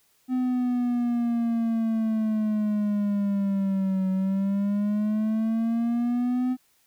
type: exponential two-way sweep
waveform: triangle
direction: down then up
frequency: 255.5 to 188 to 255.5 Hz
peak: -20 dBFS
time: 0.28-6.57 s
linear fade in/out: 50 ms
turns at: 4.1 s
effects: white hiss -65 dBFS RMS until 6.86 s